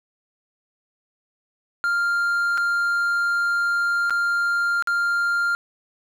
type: tone with dropouts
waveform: triangle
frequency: 1396.9 Hz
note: F6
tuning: in tune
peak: -17 dBFS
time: 1.84-5.55 s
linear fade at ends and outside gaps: 0 ms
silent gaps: 2.575-2.579 / 4.097-4.106 / 4.824-4.873 s
effects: none